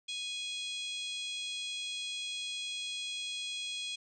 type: harmonic tone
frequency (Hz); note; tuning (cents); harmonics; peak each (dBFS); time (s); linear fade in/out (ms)
830.6; G#5; 0; 3 / 4 / 5 / 6 / 7 / 8 / 9 / 10; -43 / -38 / -46 / -52 / -54 / -51 / -54 / -50; 0.08-3.96; 10
effects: none